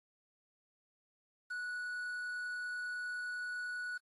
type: tone with quantisation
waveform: triangle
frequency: 1471 Hz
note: F#6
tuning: 11 cents flat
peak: -36 dBFS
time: 1.5-3.98 s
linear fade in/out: 10 ms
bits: 10
effects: AAC 32 kbps